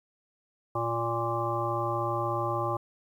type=harmonic tone; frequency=116.54 Hz; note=A#2; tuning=in tune; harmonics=1 / 3 / 5 / 7 / 9 / 10; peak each=-34 / -34 / -34 / -34 / -34 / -34 dBFS; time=0.75-2.77 s; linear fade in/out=5 ms; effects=10-bit